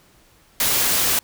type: noise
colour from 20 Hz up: white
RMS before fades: -19 dBFS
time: 0.6-1.19 s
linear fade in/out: 2 ms
effects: pink hiss -55 dBFS RMS until 1.23 s